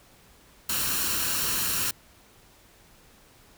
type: noise with comb filter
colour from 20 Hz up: white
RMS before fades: -27 dBFS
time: 0.69-1.91 s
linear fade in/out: 5 ms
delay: 0.71 ms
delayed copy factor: +0.55
effects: pink hiss -56 dBFS RMS until 3.57 s

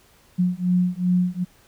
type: beating tone pair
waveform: sine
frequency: 178.7 / 181.3 Hz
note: F3 / F#3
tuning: +40 / -35 cents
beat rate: 2.6 Hz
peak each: -21 dBFS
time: 0.38-1.45 s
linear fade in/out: 20 ms
effects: pink hiss -56 dBFS RMS until 1.67 s

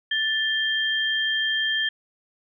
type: tone pair together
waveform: sine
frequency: 1760 / 3183 Hz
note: A6 / G7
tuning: 0 / +26 cents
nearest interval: minor seventh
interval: 1026 cents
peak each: -24 dBFS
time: 0.11-1.89 s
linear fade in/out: 5 ms
effects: none

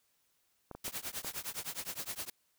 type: clicks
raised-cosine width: 1 ms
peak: -30 dBFS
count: 4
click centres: 0.713 / 0.75 / 0.88 / 1.247 s
type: noise with tremolo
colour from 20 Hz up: white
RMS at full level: -37 dBFS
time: 0.84-2.3 s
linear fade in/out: 5 ms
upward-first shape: triangle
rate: 9.7 Hz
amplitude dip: 100%
effects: white hiss -75 dBFS RMS until 2.58 s

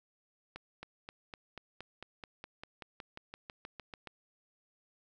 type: accelerating click train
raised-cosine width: 0.3 ms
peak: -28 dBFS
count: 19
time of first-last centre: 0.56-4.073 s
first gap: 270 ms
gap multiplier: 0.96
effects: none

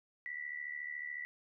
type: tone with amplitude modulation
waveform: sine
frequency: 1963 Hz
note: B6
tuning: 11 cents flat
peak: -36 dBFS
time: 0.26-1.25 s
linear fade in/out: 0 ms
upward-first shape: sine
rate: 73.9 Hz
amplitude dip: 75%
effects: none

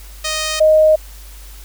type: tone pair in turn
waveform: 5% pulse / sine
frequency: 622.3 / 622.3 Hz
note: D#5 / D#5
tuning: 0 / 0 cents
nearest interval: unison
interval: 0 cents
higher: neither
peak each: -7 dBFS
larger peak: neither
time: 0.24-0.6 / 0.6-0.96 s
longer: neither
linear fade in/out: 10 ms
effects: added 50 Hz sine -34 dBFS peak until 1.64 s + white hiss -42 dBFS RMS until 1.64 s

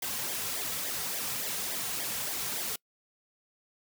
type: noise with flanger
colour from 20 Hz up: white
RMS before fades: -34 dBFS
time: 0.02-2.76 s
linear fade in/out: 5 ms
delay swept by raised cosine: 0.72 to 3.42 ms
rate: 3.5 Hz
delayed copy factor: -0.7
effects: noise-tail reverb RT60 0.1 s tail -26 dB re dry

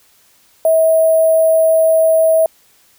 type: tone with sample-and-hold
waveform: sine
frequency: 644 Hz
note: E5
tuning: 41 cents flat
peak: -8 dBFS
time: 0.65-2.46 s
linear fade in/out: 2 ms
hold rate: 11025 Hz
effects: white hiss -52 dBFS RMS until 2.98 s

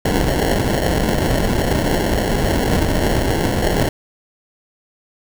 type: noise with sample-and-hold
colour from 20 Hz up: pink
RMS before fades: -17 dBFS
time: 0.05-3.89 s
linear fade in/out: 2 ms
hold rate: 1225 Hz
effects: none

